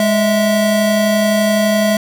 square tone pair together, 207.4 / 654 Hz, G#3 / E5, -2 / -14 cents, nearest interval octave + minor sixth, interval 1988 cents, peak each -15 dBFS, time 0-1.97 s, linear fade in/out 2 ms, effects none

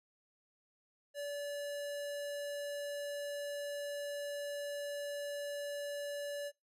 square tone, 576 Hz, D5, 34 cents flat, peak -39 dBFS, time 1.14-6.52 s, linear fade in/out 50 ms, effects noise-tail reverb RT60 0.2 s tail -23 dB re dry + resampled to 32000 Hz

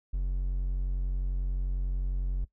triangle tone, 45.6 Hz, F#1, 24 cents flat, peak -25 dBFS, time 0.13-2.45 s, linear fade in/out 10 ms, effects noise-tail reverb RT60 0.1 s tail -19 dB re dry

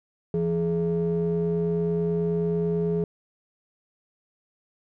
triangle ring-modulated tone, 125.2 Hz, B2, 24 cents sharp, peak -17 dBFS, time 0.34-3.04 s, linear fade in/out 2 ms, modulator 295 Hz, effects none

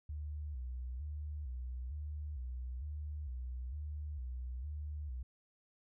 sine tone with vibrato, 68.4 Hz, C#2, 23 cents flat, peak -39 dBFS, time 0.09-5.23 s, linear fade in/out 5 ms, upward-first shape square, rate 1.1 Hz, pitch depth 150 cents each way, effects none

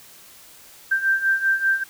sine beating tone pair, 1568 / 1573.1 Hz, G6 / G6, 0 / +6 cents, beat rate 5.1 Hz, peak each -23 / -19 dBFS, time 0.91-1.84 s, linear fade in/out 10 ms, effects white hiss -47 dBFS RMS until 1.89 s

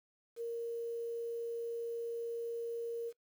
sine tone with quantisation, 466.2 Hz, A#4, in tune, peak -36 dBFS, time 0.36-3.13 s, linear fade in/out 50 ms, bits 10, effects noise-tail reverb RT60 0.1 s tail -23 dB re dry

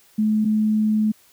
sine tone pair in turn, 214.9 / 214.9 Hz, A3 / A3, -41 / -41 cents, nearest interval unison, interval 0 cents, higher neither, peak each -16 dBFS, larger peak neither, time 0.18-0.45 / 0.45-1.12 s, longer second, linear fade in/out 10 ms, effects white hiss -55 dBFS RMS until 1.32 s

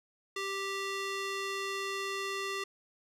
square tone with band-pass filter, 392 Hz, G4, in tune, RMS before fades -36 dBFS, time 0.36-2.64 s, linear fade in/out 5 ms, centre 2800 Hz, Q 0.6, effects none

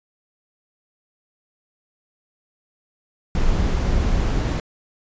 brown noise, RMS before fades -19 dBFS, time 3.35-4.6 s, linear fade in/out 2 ms, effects resampled to 16000 Hz

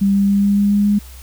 sine tone with pitch steps, 197.7 / 198.96 / 200.2 / 201.5 / 202.8 / 204.1 / 205.4 Hz, G3 / G3 / G3 / G3 / G#3 / G#3 / G#3, +15 / +26 / +37 / +48 / -41 / -30 / -19 cents, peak -11 dBFS, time 0.01-0.99 s, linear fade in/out 10 ms, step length 140 ms, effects added 64 Hz sine -35 dBFS peak until 1.22 s + white hiss -43 dBFS RMS until 1.22 s

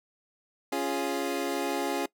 25% pulse chord, Db major, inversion none, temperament equal, 277.2 / 349.2 / 415.3 Hz, Db4 / F4 / Ab4, 0 / 0 / 0 cents, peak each -28 / -29 / -30 dBFS, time 0.72-2.06 s, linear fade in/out 5 ms, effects noise-tail reverb RT60 0.1 s tail -21 dB re dry

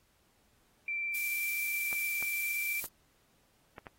sine tone with vibrato, 2346 Hz, D7, 2 cents flat, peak -32 dBFS, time 0.88-2.8 s, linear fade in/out 2 ms, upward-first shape triangle, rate 19 Hz, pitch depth 18 cents each way
violet noise, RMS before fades -37 dBFS, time 1.14-2.87 s, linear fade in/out 10 ms
clicks, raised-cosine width 0.5 ms, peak -29 dBFS, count 5, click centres 1.929 / 2.226 / 2.842 / 3.782 / 3.868 s
effects pink hiss -70 dBFS RMS until 3.98 s + AAC 48 kbps

